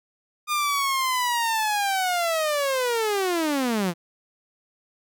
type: linear sweep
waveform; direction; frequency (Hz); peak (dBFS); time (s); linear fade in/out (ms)
sawtooth; down; 1219 to 163.8; -18; 0.47-3.94; 50
effects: none

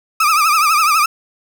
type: tone with vibrato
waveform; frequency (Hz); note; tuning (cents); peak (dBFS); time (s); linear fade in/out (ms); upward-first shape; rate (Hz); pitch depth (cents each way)
35% pulse; 1244.5; D#6; 0; -9; 0.2-1.06; 5; triangle; 12; 130
effects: none

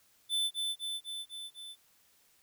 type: tone with echo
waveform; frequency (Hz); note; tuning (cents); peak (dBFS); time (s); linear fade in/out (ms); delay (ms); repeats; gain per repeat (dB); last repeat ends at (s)
square; 3520; A7; 0; -29; 0.29-0.51; 50; 250; 5; -3; 1.76
effects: white hiss -67 dBFS RMS until 2.42 s

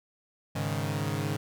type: chord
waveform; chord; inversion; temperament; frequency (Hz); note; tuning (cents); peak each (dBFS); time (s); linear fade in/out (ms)
sawtooth; Ab suspended fourth; none; equal; 103.83 / 138.59 / 155.56; Ab2 / Db3 / Eb3; 0 / 0 / 0; -29; 0.55-1.37; 10
effects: none

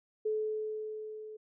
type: tone with level ramp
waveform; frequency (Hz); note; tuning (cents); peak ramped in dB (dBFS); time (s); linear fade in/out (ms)
sine; 431.3; A4; -35; -28 to -43; 0.25-1.37; 10
effects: none

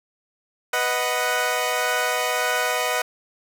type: chord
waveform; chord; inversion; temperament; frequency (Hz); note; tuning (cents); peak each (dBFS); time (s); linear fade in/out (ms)
15% pulse; B major; none; equal; 493.9 / 622.3 / 740; B4 / D#5 / F#5; 0 / 0 / 0; -19; 0.73-3.02; 5
effects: none

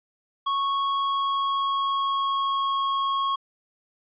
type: tone with pitch glide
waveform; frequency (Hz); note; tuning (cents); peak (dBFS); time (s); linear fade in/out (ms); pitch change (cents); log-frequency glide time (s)
square; 1104 to 1094.5; C#6 to C#6; -7 to -22; -23; 0.46-3.36; 10; -15; 0.95-2.84
effects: resampled to 8000 Hz

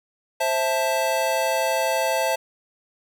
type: chord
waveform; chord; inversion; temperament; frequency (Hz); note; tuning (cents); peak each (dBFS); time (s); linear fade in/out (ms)
square; A minor; first; just; 528 / 660 / 880; C5 / E5 / A5; +16 / +2 / 0; -26 / -25 / -26; 0.4-2.36; 10
effects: none

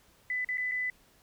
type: tone with dropouts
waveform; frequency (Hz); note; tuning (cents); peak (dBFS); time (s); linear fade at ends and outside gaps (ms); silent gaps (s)
sine; 2000; B6; +21; -29; 0.3-0.9; 2; 0.447-0.488 / 0.573-0.58 / 0.714-0.718
effects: pink hiss -63 dBFS RMS until 1.22 s

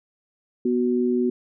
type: tone pair together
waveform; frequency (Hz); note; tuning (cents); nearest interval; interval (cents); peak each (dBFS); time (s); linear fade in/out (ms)
sine; 245.3 / 370; B3 / F#4; -12 / 0; perfect fifth; 712; -21 / -22; 0.65-1.3; 5
effects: none

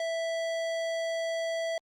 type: tone with hard clipping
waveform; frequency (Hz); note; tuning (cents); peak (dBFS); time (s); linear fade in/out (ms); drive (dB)
sine; 659.3; E5; 0; -31; 0-1.78; 2; 16
effects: Opus 48 kbps

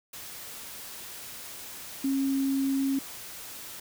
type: tone in noise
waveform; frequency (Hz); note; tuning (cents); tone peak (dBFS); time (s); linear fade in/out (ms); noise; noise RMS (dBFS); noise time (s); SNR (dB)
sine; 271.4; C#4; -36; -24; 2.04-2.99; 5; white; -42; 0.13-3.8; +15
effects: none

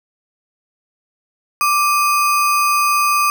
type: tone with sample-and-hold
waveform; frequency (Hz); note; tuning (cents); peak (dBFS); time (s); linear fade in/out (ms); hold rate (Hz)
sine; 1174.7; D6; 0; -12; 1.61-3.3; 0; 3675
effects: none

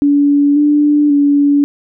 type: tone with pitch steps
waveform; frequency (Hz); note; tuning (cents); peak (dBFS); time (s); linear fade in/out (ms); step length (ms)
sine; 286.5 / 294.5 / 286.2; D4 / D4 / D4; -43 / +5 / -45; -7; 0.02-1.64; 0; 540
effects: none

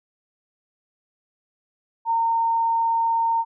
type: tone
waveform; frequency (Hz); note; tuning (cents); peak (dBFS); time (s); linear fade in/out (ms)
sine; 916; A#5; -31; -18; 2.05-3.45; 50
effects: none

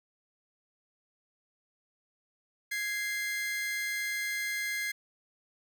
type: tone pair together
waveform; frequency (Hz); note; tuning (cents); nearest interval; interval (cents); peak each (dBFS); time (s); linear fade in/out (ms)
40% pulse; 1658.6 / 2087; G#6 / C7; -3 / -5; major third; 398; -35 / -32; 2.71-4.92; 10
effects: none

